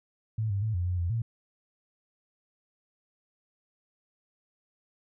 sine tone with pitch steps, 109.9 / 99 / 109.7 / 88.3 / 90.1 / 86.3 / 114.7 Hz, A2 / G2 / A2 / F2 / F#2 / F2 / A#2, -2 / +18 / -5 / +20 / -45 / -20 / -28 cents, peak -26 dBFS, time 0.38-1.22 s, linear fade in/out 5 ms, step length 120 ms, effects none

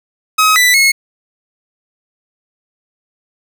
sawtooth tone with pitch steps, 1270 / 1982 / 2175 Hz, D#6 / B6 / C#7, +35 / +6 / -33 cents, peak -4 dBFS, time 0.38-0.92 s, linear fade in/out 10 ms, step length 180 ms, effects none

